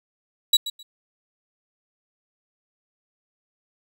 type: tone with echo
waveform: 40% pulse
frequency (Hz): 3900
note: B7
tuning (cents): -23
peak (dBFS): -12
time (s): 0.53-0.57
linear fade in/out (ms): 5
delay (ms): 130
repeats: 2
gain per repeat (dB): -14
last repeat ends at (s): 0.83
effects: none